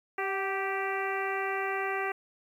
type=harmonic tone with a mistuned harmonic; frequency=390.6 Hz; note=G4; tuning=6 cents flat; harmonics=1 / 2 / 3 / 4 / 5 / 6 / 7; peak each=-34 / -35 / -37 / -38 / -36 / -40 / -43 dBFS; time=0.18-2.12 s; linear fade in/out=5 ms; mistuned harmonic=2; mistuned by=-36 cents; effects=10-bit